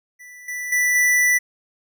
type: tone with level steps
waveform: square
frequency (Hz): 1975.5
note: B6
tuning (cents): 0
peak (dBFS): -40 / -27 / -17 / -15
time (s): 0.19-1.39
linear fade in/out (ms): 20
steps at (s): 0.48 / 0.72 / 0.95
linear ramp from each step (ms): 5
effects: none